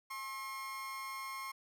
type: tone with amplitude modulation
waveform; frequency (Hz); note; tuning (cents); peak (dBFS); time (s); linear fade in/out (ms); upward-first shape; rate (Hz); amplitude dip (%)
30% pulse; 1074; C6; +45; -36; 0.1-1.52; 10; sine; 231; 50
effects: none